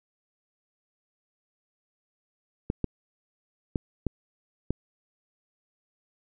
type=clicks; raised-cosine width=3 ms; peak=-13 dBFS; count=5; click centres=2.701 / 2.843 / 3.758 / 4.067 / 4.706 s; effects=none